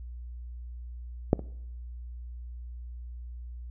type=clicks; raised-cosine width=2 ms; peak=-6 / -23 dBFS; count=2; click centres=1.331 / 1.393 s; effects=noise-tail reverb RT60 0.8 s tail -23 dB re dry + added 60 Hz sine -38 dBFS peak until 3.7 s